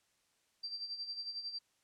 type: tone with tremolo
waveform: sine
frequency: 4699 Hz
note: D8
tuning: in tune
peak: -37 dBFS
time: 0.63-1.59 s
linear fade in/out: 10 ms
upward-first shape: sine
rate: 11 Hz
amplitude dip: 65%
effects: white hiss -75 dBFS RMS until 1.83 s + low-pass 9000 Hz 12 dB/octave